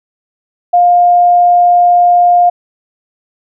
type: tone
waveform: sine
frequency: 706 Hz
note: F5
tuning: 19 cents sharp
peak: -4 dBFS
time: 0.73-2.5 s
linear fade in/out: 10 ms
effects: none